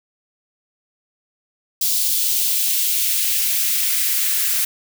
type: noise with high-pass filter sweep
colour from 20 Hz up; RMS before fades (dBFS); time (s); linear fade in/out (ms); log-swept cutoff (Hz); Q
blue; -19; 1.81-4.65; 5; 3900 to 1600; 1.4
effects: none